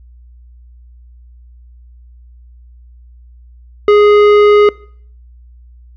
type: tone with tanh clipping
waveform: sine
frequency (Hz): 415.3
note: G#4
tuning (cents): 0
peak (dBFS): -6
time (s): 3.88-4.69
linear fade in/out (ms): 2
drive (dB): 13
effects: noise-tail reverb RT60 0.6 s tail -24 dB re dry + added 60 Hz sine -37 dBFS peak until 5.96 s